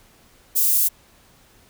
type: high-pass noise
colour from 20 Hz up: white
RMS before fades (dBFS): -18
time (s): 0.55-0.89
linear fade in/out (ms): 20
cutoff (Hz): 9800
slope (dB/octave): 12
effects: pink hiss -54 dBFS RMS until 1.69 s